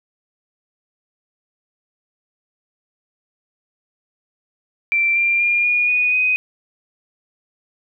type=tone with pitch steps; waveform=sine; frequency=2349 / 2379 / 2409 / 2440 / 2471 / 2503 Hz; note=D7 / D7 / D7 / D#7 / D#7 / D#7; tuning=0 / +22 / +43 / -34 / -13 / +10 cents; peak=-14 dBFS; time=4.92-6.36 s; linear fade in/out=0 ms; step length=240 ms; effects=none